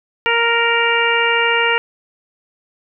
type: harmonic tone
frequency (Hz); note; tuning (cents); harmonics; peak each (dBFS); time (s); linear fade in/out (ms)
466.2; A#4; 0; 1 / 2 / 3 / 4 / 5 / 6; -20 / -20 / -20 / -20 / -20 / -20; 0.26-1.78; 0
effects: none